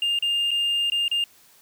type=tone with dropouts; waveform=triangle; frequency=2810 Hz; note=F7; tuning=10 cents sharp; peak=-18 dBFS; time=0.02-1.24 s; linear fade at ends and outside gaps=2 ms; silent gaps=0.189-0.224 / 0.508-0.514 / 0.9-0.92 / 1.081-1.114 s; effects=tanh soft clip ceiling -15 dBFS + white hiss -55 dBFS RMS until 1.61 s